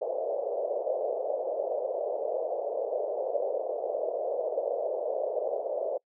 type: band-pass noise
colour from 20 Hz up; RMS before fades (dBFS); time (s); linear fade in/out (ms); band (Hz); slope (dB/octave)
pink; -31; 0.01-5.98; 10; 480 to 640; 48
effects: noise-tail reverb RT60 0.1 s tail -25 dB re dry